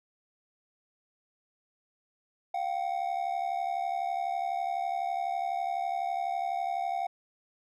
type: ring-modulated tone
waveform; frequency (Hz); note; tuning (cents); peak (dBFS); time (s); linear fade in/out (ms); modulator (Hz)
triangle; 739; F#5; -2; -24; 2.54-7.07; 5; 36
effects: none